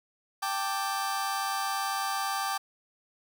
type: chord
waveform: sawtooth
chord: G suspended second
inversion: none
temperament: just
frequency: 784 / 882 / 1176 Hz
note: G5 / A5 / D6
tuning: 0 / +4 / +2 cents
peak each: -28 / -33 / -28 dBFS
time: 0.42-2.58 s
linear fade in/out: 10 ms
effects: none